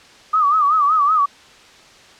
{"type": "tone with vibrato", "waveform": "sine", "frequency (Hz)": 1206, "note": "D6", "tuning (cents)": 46, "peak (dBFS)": -12, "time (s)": [0.33, 1.26], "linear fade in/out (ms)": 10, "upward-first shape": "sine", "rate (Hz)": 5.3, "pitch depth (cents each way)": 120, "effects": ["white hiss -45 dBFS RMS until 2.19 s", "low-pass 5000 Hz 12 dB/octave"]}